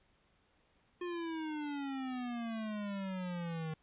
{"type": "exponential sweep", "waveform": "square", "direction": "down", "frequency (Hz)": [357.8, 156.1], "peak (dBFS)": -38, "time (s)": [1.01, 3.74], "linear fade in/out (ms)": 5, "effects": ["pink hiss -72 dBFS RMS until 3.82 s", "resampled to 8000 Hz"]}